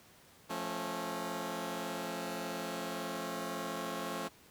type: chord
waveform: 10% pulse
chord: F augmented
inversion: none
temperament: just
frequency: 174.61 / 218.3 / 272.8 Hz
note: F3 / A3 / C#4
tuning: 0 / -13 / -28 cents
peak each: -33 / -33 / -33 dBFS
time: 0.49-4.29 s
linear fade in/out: 20 ms
effects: pink hiss -60 dBFS RMS until 4.5 s + high-pass 80 Hz 12 dB/octave